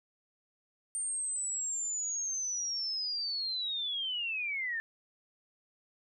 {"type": "linear sweep", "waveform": "sine", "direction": "down", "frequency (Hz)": [8830, 1755], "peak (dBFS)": -32, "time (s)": [0.95, 4.8], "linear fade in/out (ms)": 0, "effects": []}